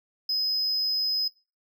triangle tone with amplitude modulation, 5060 Hz, D#8, 28 cents sharp, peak -21 dBFS, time 0.29-1.28 s, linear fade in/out 5 ms, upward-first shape sine, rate 106 Hz, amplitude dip 25%, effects noise-tail reverb RT60 0.3 s tail -21 dB re dry + tanh soft clip ceiling -18 dBFS

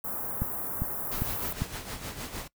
white band-stop noise, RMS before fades -34 dBFS, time 0.04-1.53 s, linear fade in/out 5 ms, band 1300 to 12000 Hz, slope 24 dB/octave
click train, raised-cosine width 5 ms, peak -16 dBFS, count 4, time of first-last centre 0.42-1.62 s, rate 2.5 Hz
pink noise with tremolo, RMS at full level -36 dBFS, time 1.11-2.48 s, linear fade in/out 10 ms, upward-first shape sine, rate 6.5 Hz, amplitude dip 60%
effects noise-tail reverb RT60 0.1 s tail -21 dB re dry

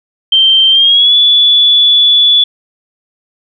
sine tone with pitch glide, 3136 to 3440 Hz, G7 to A7, 0 to -40 cents, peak -4 dBFS, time 0.32-2.44 s, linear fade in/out 5 ms, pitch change +160 cents, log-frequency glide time 0.7-1.15 s, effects none

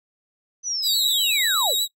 sine linear sweep, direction down, 6080 to 349.2 Hz, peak -23 dBFS, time 0.63-1.75 s, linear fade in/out 50 ms
sawtooth tone with vibrato, 3855 Hz, B7, 43 cents flat, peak -17 dBFS, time 0.82-1.88 s, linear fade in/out 50 ms, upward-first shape sine, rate 8.2 Hz, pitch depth 40 cents each way
effects noise-tail reverb RT60 0.1 s tail -22 dB re dry

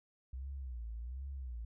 sine tone with vibrato, 62 Hz, B1, 7 cents sharp, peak -40 dBFS, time 0.33-1.65 s, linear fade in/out 5 ms, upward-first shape sine, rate 1.3 Hz, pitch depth 180 cents each way, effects none

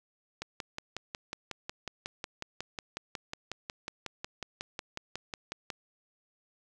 click train, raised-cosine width 0.2 ms, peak -19 dBFS, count 30, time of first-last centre 0.42-5.702 s, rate 5.49 Hz, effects none

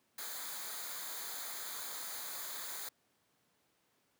white noise with comb filter, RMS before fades -43 dBFS, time 0.18-2.89 s, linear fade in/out 5 ms, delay 0.36 ms, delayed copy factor -0.7, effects pink hiss -75 dBFS RMS until 4.19 s + high-pass 150 Hz 12 dB/octave

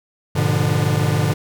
45% pulse tone cluster, 102.3 / 121.3 / 148.5 / 175.4 Hz, G#2 / B2 / D3 / F3, -26 / -31 / +20 / +8 cents, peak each -21 / -22 / -19 / -27 dBFS, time 0.35-1.34 s, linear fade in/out 10 ms, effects none

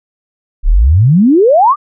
sine exponential sweep, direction up, 30.83 to 1244.5 Hz, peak -4 dBFS, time 0.63-1.76 s, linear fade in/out 50 ms, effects none

